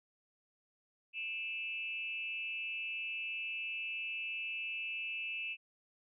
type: tone with frequency modulation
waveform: sine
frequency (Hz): 2637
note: E7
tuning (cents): 0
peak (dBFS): -37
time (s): 1.13-5.57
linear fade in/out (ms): 50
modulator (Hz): 232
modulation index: 0.58
effects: none